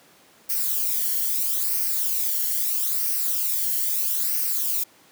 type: noise with flanger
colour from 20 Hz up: violet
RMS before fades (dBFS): -24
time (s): 0.49-4.84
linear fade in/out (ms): 10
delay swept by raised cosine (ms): 0.27 to 0.82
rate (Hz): 0.77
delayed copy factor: -0.6
effects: pink hiss -54 dBFS RMS until 5.11 s + high-pass 200 Hz 12 dB/octave